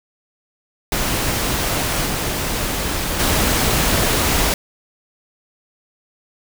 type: noise with level steps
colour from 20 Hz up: pink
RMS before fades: -20 / -22 / -17 dBFS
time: 0.92-4.54 s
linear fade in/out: 2 ms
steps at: 2.06 / 3.19 s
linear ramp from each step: 10 ms
effects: none